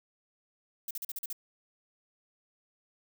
violet noise bursts, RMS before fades -37 dBFS, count 7, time 0.88-1.328 s, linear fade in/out 2 ms, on 28 ms, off 42 ms, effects none

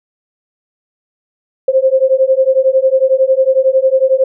sine beating tone pair, 522 / 533 Hz, C5 / C5, -4 / +32 cents, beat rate 11 Hz, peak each -11 dBFS, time 1.68-4.24 s, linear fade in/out 5 ms, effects none

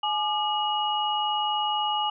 sine tone cluster, 844 / 1200 / 2900 Hz, G#5 / D6 / F#7, +28 / +37 / -35 cents, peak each -26 / -31 / -28 dBFS, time 0.03-2.1 s, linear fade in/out 5 ms, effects none

